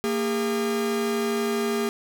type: tone pair together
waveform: 45% pulse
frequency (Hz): 229.5 / 406.5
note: A#3 / G#4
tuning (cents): -27 / -37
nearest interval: minor seventh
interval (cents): 990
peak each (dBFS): -27 / -25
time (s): 0.04-1.89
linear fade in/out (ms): 0
effects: none